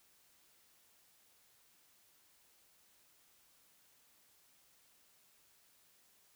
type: silence
effects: white hiss -69 dBFS RMS until 6.35 s